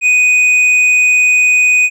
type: tone with hard clipping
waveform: triangle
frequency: 2489 Hz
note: D#7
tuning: in tune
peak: -8 dBFS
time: 0.01-1.9 s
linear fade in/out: 50 ms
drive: 8 dB
effects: none